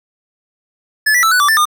square tone with pitch steps, 1726 / 1957 / 1320 / 1485 / 1162 / 1773 / 1214 Hz, A6 / B6 / E6 / F#6 / D6 / A6 / D#6, -34 / -16 / +2 / +6 / -19 / +13 / -43 cents, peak -10 dBFS, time 1.06-1.655 s, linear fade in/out 10 ms, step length 85 ms, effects none

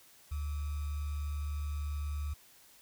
sine tone with sample-and-hold, 73.42 Hz, D2, in tune, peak -33 dBFS, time 0.31-2.34 s, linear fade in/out 10 ms, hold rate 1225 Hz, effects white hiss -60 dBFS RMS until 2.81 s

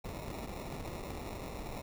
pink noise with sample-and-hold, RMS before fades -42 dBFS, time 0.04-1.82 s, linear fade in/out 10 ms, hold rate 1575 Hz, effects none

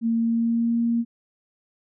sine tone with pitch glide, 229.1 to 233.4 Hz, A#3 to A#3, -30 to +2 cents, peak -19 dBFS, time 0.01-1.05 s, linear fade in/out 50 ms, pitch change +32 cents, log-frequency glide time 0.16-0.79 s, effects none

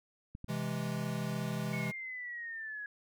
clicks, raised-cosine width 5 ms, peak -31 dBFS, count 2, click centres 0.351 / 0.444 s
square chord, C augmented, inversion none, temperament equal, 130.81 / 164.81 / 207.7 Hz, C3 / E3 / G#3, 0 / 0 / 0 cents, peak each -39 dBFS, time 0.48-1.92 s, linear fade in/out 20 ms
sine linear sweep, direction down, 2217 to 1661.2 Hz, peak -39 dBFS, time 1.73-2.86 s, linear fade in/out 2 ms
effects none

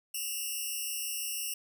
5% pulse tone pair together, 2700 / 2861 Hz, E7 / F7, +41 / +41 cents, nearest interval minor second, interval 100 cents, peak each -27 / -28 dBFS, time 0.14-1.54 s, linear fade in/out 5 ms, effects none

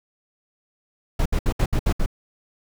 brown noise bursts, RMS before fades -19 dBFS, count 7, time 1.19-2.061 s, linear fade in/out 5 ms, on 67 ms, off 67 ms, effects none

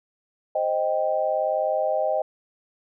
sine chord, C minor, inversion none, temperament equal, 523.3 / 622.3 / 784 Hz, C5 / Eb5 / G5, 0 / 0 / 0 cents, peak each -27 / -23 / -27 dBFS, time 0.55-2.22 s, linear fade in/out 5 ms, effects none

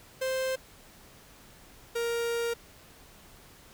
45% pulse tone pair in turn, 523 / 467.8 Hz, C5 / A#4, -1 / +6 cents, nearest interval major second, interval 193 cents, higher first, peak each -28 dBFS, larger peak neither, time 0.21-0.56 / 1.95-2.54 s, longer second, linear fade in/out 10 ms, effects pink hiss -54 dBFS RMS until 3.73 s

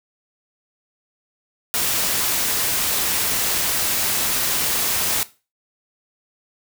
white noise, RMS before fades -21 dBFS, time 1.74-5.23 s, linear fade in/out 0 ms, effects noise-tail reverb RT60 0.3 s tail -17 dB re dry

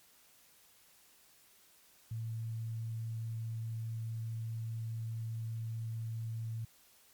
sine tone, 113.1 Hz, A2, 48 cents sharp, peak -36 dBFS, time 2.11-6.65 s, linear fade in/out 5 ms, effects white hiss -64 dBFS RMS until 7.13 s + MP3 96 kbps

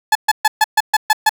30% pulse tone bursts, 861 Hz, A5, 38 cents flat, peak -6 dBFS, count 8, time 0.12-1.294 s, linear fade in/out 5 ms, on 33 ms, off 130 ms, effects none

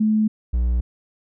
sine / triangle tone pair in turn, 215.8 / 60.19 Hz, A3 / B1, -33 / -44 cents, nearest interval octave + minor seventh, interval 2211 cents, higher first, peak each -15 dBFS, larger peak neither, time 0-0.28 / 0.53-0.81 s, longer neither, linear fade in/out 10 ms, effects none

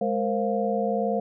sine tone cluster, 209.1 / 464.7 / 526 / 699 Hz, G#3 / A#4 / C5 / F5, +12 / -5 / +9 / +1 cents, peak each -28 dBFS, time 0.01-1.2 s, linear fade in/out 5 ms, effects none

